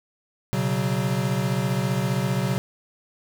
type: chord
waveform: square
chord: B suspended second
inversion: none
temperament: equal with one note detuned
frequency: 123.47 / 138.59 / 186.93 Hz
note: B2 / C#3 / F#3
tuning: 0 / 0 / +18 cents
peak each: -27 dBFS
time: 0.53-2.58 s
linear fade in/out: 0 ms
effects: none